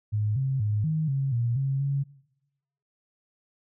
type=tone with pitch steps; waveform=sine; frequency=105.8 / 133.9 / 105.2 / 156.9 / 136.4 / 118.3 / 135.9 / 139.2 Hz; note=G#2 / C3 / G#2 / D#3 / C#3 / A#2 / C#3 / C#3; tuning=+33 / +40 / +23 / +15 / -28 / +26 / -34 / +8 cents; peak=-23 dBFS; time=0.12-2.04 s; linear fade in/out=20 ms; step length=240 ms; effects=noise-tail reverb RT60 0.9 s tail -21 dB re dry